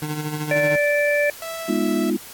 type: tone with tremolo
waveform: 25% pulse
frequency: 151.3 Hz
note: D#3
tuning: 48 cents flat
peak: -19 dBFS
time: 0.02-0.76 s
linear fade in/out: 2 ms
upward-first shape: sine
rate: 13 Hz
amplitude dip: 55%
type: harmonic tone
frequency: 584 Hz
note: D5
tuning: 10 cents flat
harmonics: 1 / 3 / 4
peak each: -18 / -23 / -24 dBFS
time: 0.51-1.3 s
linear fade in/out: 2 ms
type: tone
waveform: sawtooth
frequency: 658 Hz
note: E5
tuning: 3 cents flat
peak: -25 dBFS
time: 1.42-2.1 s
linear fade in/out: 2 ms
type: chord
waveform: sine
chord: F half-diminished seventh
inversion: first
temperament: equal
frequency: 207.7 / 246.9 / 311.1 / 349.2 Hz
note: Ab3 / Cb4 / Eb4 / F4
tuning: 0 / 0 / 0 / 0 cents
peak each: -24 dBFS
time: 1.68-2.17 s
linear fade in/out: 10 ms
effects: white hiss -40 dBFS RMS until 2.33 s + AAC 64 kbps